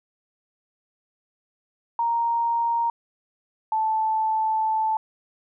sine tone pair in turn, 932.3 / 876.7 Hz, A#5 / A5, 0 / -7 cents, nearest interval minor second, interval 107 cents, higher first, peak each -20 dBFS, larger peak neither, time 1.99-2.9 / 3.72-4.97 s, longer second, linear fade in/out 2 ms, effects none

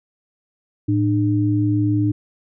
sine tone pair together, 110 / 301.1 Hz, A2 / D4, 0 / +43 cents, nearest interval octave + perfect fourth, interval 1743 cents, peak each -18 dBFS, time 0.88-2.12 s, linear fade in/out 10 ms, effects none

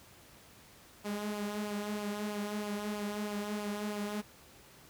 sawtooth tone with flanger, 207.7 Hz, G#3, in tune, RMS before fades -37 dBFS, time 1.04-4.22 s, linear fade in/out 20 ms, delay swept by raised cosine 0.5 to 4.4 ms, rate 3.1 Hz, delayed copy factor -0.55, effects pink hiss -57 dBFS RMS until 4.89 s + high-pass 60 Hz 12 dB/octave

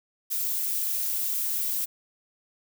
violet noise, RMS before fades -28 dBFS, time 0.3-1.86 s, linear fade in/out 20 ms, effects none

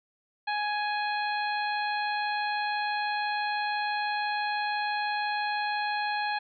harmonic tone, 834 Hz, G#5, 7 cents sharp, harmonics 1 / 2 / 3 / 4 / 5, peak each -29 / -33 / -37 / -43 / -39 dBFS, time 0.47-6.39 s, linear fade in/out 10 ms, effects none

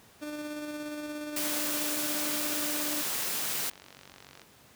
30% pulse tone with tremolo, 298.6 Hz, D4, 29 cents sharp, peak -32 dBFS, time 0.21-3.03 s, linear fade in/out 20 ms, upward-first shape square, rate 17 Hz, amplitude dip 25%
white high-pass noise, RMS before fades -32 dBFS, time 1.36-3.7 s, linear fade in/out 5 ms, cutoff 130 Hz, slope 48 dB/octave
click train, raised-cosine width 0.2 ms, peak -31 dBFS, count 67, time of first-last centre 3.01-4.417 s, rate 46.9 Hz
effects pink hiss -57 dBFS RMS until 4.75 s + high-pass 80 Hz 12 dB/octave

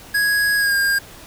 square tone with pitch glide, 1661.2 to 1611.1 Hz, G#6 to G6, 0 to +47 cents, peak -16 dBFS, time 0.14-0.99 s, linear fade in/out 10 ms, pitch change -53 cents, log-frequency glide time 0.57-0.75 s, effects pink hiss -41 dBFS RMS until 1.26 s

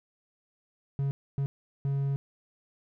triangle tone bursts at uneven times, 138.59 Hz, C#3, in tune, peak -24 dBFS, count 3, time 0.99-1.11 / 1.38-1.46 / 1.85-2.16 s, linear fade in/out 0 ms, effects none

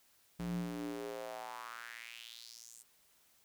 square tone with high-pass filter sweep, 58.27 Hz, A#1, in tune, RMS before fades -44 dBFS, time 0.39-2.83 s, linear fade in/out 10 ms, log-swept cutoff 130 to 8400 Hz, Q 3.7, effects white hiss -69 dBFS RMS until 3.44 s

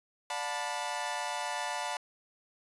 sawtooth chord, B minor seventh, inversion first, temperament equal with one note detuned, 587.3 / 721.4 / 880 / 987.8 Hz, D5 / F#5 / A5 / B5, 0 / -44 / 0 / 0 cents, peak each -38 / -35 / -33 / -35 dBFS, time 0.3-1.97 s, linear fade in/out 2 ms, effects resampled to 24000 Hz

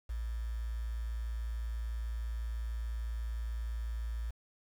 sine tone with quantisation, 56.9 Hz, A#1, 41 cents flat, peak -34 dBFS, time 0.09-4.31 s, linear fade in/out 10 ms, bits 9, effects none

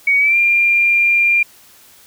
sine tone with pitch glide, 2245 to 2392 Hz, C#7 to D7, +21 to +31 cents, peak -10 dBFS, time 0.07-1.43 s, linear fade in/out 5 ms, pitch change +110 cents, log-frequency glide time 0.18-0.37 s, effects white hiss -46 dBFS RMS until 2.06 s

